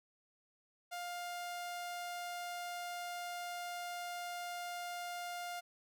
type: tone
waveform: sawtooth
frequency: 704 Hz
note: F5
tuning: 14 cents sharp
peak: -37 dBFS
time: 0.91-5.61 s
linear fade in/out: 20 ms
effects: none